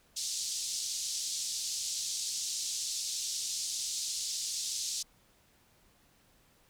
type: band-pass noise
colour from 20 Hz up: white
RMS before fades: -36 dBFS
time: 0.16-5.03 s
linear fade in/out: 10 ms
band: 4100 to 7500 Hz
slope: 24 dB/octave
effects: pink hiss -66 dBFS RMS until 6.69 s